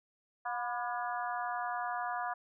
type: harmonic tone with a mistuned harmonic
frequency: 240.3 Hz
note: B3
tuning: 47 cents flat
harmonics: 3 / 4 / 5 / 6 / 7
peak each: -37 / -39 / -41 / -43 / -44 dBFS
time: 0.45-2.34 s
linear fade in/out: 10 ms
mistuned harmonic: 4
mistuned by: +51 cents
effects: none